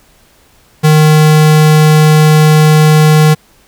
square tone, 154.1 Hz, D#3, 16 cents flat, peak -4 dBFS, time 0.83-3.35 s, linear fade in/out 20 ms, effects pink hiss -47 dBFS RMS until 3.67 s

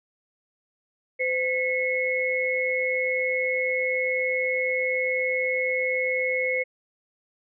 sine tone cluster, 511 / 2002 / 2181 Hz, C5 / B6 / C#7, -41 / +23 / -29 cents, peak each -26 / -33 / -25 dBFS, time 1.19-6.64 s, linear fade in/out 20 ms, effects none

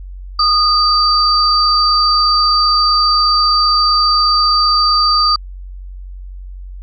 sine tone pair together, 1231 / 4648 Hz, D#6 / D8, -19 / -19 cents, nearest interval octave + major seventh, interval 2300 cents, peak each -12 dBFS, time 0.39-5.36 s, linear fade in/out 5 ms, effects added 46 Hz sine -27 dBFS peak until 6.82 s

